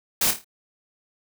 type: noise with echo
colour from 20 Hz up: white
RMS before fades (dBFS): -21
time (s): 0.21-0.31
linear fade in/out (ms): 5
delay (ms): 27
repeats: 5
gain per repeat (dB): -7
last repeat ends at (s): 0.445
effects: none